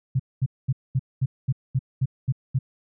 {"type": "tone bursts", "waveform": "sine", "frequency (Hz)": 130.81, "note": "C3", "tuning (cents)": 0, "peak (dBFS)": -18, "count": 10, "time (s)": [0.15, 2.59], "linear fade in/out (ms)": 10, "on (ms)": 46, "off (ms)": 220, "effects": []}